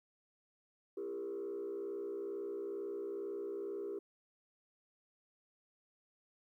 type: tone with frequency modulation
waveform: sine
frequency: 400 Hz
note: G4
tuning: 35 cents sharp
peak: -37 dBFS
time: 0.97-3.99 s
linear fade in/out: 5 ms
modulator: 62.2 Hz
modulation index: 0.89
effects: tanh soft clip ceiling -36 dBFS + 13-bit